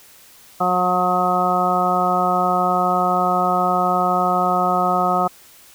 harmonic tone, 180.8 Hz, F#3, 40 cents flat, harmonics 1 / 2 / 3 / 4 / 5 / 6 / 7, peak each -25 / -27 / -26 / -19 / -28 / -27 / -20 dBFS, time 0.6-5.28 s, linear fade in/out 10 ms, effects white hiss -47 dBFS RMS until 5.74 s

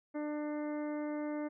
harmonic tone, 298.5 Hz, D4, 28 cents sharp, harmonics 1 / 2 / 3 / 4 / 5 / 6 / 7, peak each -36 / -41 / -49 / -53 / -55 / -57 / -55 dBFS, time 0.14-1.49 s, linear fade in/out 20 ms, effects none

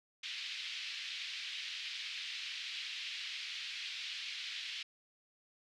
pink band-pass noise, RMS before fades -43 dBFS, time 0.23-4.83 s, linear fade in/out 5 ms, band 2400 to 4300 Hz, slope 24 dB/octave, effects none

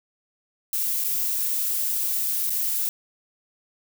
violet noise with dropouts, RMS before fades -25 dBFS, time 0.73-2.89 s, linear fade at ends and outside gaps 1 ms, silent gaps 1.04-1.044 / 2.497-2.503 s, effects none

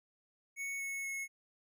square tone with pitch steps, 2216 / 2199 / 2183 Hz, C#7 / C#7 / C#7, -1 / -14 / -27 cents, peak -38 dBFS, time 0.56-1.28 s, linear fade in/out 50 ms, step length 240 ms, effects none

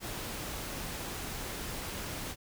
pink noise, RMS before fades -39 dBFS, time 0-2.36 s, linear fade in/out 50 ms, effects none

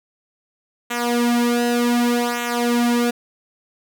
sawtooth tone with flanger, 239.8 Hz, A#3, 49 cents sharp, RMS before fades -19 dBFS, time 0.9-3.11 s, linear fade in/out 10 ms, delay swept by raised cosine 0.2 to 3.3 ms, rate 0.66 Hz, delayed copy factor -0.8, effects none

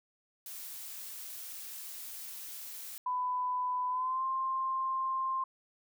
blue noise, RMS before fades -44 dBFS, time 0.46-2.98 s, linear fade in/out 2 ms
sine tone with pitch glide, 999 to 1054.1 Hz, B5 to C6, +20 to +13 cents, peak -30 dBFS, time 3.06-5.44 s, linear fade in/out 5 ms, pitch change +93 cents, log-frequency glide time 3.89-4.24 s
effects none

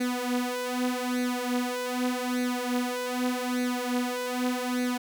sawtooth tone with flanger, 248.5 Hz, B3, 11 cents sharp, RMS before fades -29 dBFS, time 0-4.98 s, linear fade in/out 10 ms, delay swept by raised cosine 0.47 to 6.07 ms, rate 0.83 Hz, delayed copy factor +0.75, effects none

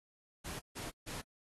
pink noise bursts, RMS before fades -44 dBFS, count 3, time 0.44-1.22 s, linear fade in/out 20 ms, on 160 ms, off 150 ms, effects AAC 32 kbps

